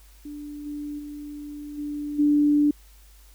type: tone with level steps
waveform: sine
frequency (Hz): 293.7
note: D4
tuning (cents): 0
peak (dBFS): -34 / -30 / -34 / -28 / -16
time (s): 0.25-2.71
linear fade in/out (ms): 5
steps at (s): 0.65 / 0.98 / 1.77 / 2.18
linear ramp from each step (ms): 20
effects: added 50 Hz sine -49 dBFS peak until 3.34 s + white hiss -57 dBFS RMS until 3.34 s